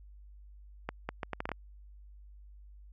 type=accelerating click train; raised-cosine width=0.5 ms; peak=-19 dBFS; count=8; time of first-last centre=0.89-1.517 s; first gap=200 ms; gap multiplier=0.71; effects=added 50 Hz sine -50 dBFS peak until 2.92 s